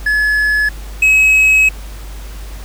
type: tone pair in turn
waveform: triangle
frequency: 1707 / 2560 Hz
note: G#6 / D#7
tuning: +47 / +49 cents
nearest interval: perfect fifth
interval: 702 cents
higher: second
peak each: -9 / -5 dBFS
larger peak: second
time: 0.06-0.69 / 1.02-1.69 s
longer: second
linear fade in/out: 5 ms
effects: added 50 Hz sine -26 dBFS peak until 2.64 s + pink hiss -37 dBFS RMS until 2.64 s